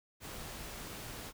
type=noise; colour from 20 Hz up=pink; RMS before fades=-45 dBFS; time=0.2-1.33 s; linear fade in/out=50 ms; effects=none